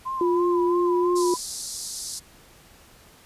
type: tone with vibrato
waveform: sine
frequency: 1021 Hz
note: C6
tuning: 43 cents flat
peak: -26 dBFS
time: 0.05-1.37 s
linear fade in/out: 20 ms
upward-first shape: sine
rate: 3 Hz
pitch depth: 70 cents each way
type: tone with pitch glide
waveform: sine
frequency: 351.3 to 355.2 Hz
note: F4 to F4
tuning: +10 to +29 cents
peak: -19 dBFS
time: 0.21-1.34 s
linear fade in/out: 2 ms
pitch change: +19 cents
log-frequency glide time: 0.82-0.97 s
type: band-pass noise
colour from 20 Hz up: pink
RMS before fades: -34 dBFS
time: 1.15-2.2 s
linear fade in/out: 20 ms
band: 4300 to 11000 Hz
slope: 48 dB/octave
effects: pink hiss -52 dBFS RMS until 3.25 s + resampled to 32000 Hz